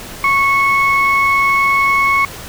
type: tone pair together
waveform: sine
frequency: 1105 / 2201 Hz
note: C#6 / C#7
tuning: -6 / -13 cents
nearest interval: octave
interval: 1193 cents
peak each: -12 dBFS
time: 0.24-2.25 s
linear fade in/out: 2 ms
effects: tanh soft clip ceiling -4 dBFS + pink hiss -31 dBFS RMS until 2.48 s